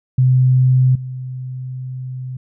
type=tone with level steps; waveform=sine; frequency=128.5 Hz; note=C3; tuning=31 cents flat; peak=-9 / -24 dBFS; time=0.18-2.37 s; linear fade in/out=5 ms; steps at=0.95 s; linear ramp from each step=5 ms; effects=none